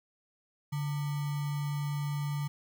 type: tone with sample-and-hold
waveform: sine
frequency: 144.8 Hz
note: D3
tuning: 24 cents flat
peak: -30 dBFS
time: 0.72-2.48 s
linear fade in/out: 10 ms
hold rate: 1050 Hz
effects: none